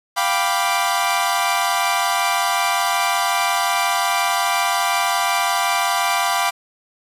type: chord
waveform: sawtooth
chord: G dominant seventh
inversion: third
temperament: equal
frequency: 698.5 / 784 / 987.8 / 1174.7 Hz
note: F5 / G5 / B5 / D6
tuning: 0 / 0 / 0 / 0 cents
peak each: -19 dBFS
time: 0.16-6.51 s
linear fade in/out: 20 ms
effects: resampled to 32000 Hz + 7-bit